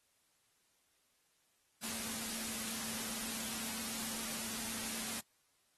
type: tone in noise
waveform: sine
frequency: 224.2 Hz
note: A3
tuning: 33 cents sharp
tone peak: -49 dBFS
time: 1.82-5.21 s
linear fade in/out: 20 ms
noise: white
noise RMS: -41 dBFS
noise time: 1.82-5.21 s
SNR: -11 dB
effects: white hiss -75 dBFS RMS until 5.77 s + AAC 32 kbps